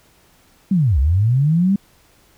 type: linear two-way sweep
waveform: sine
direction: down then up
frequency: 203.1 to 62.3 to 203.1 Hz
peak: -12 dBFS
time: 0.71-1.76 s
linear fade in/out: 5 ms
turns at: 0.99 s
effects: pink hiss -54 dBFS RMS until 2.37 s